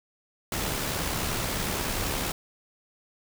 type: noise with amplitude modulation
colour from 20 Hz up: pink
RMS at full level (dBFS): -28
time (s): 0.52-2.32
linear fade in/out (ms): 2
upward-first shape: sine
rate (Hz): 70.6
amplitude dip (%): 35
effects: none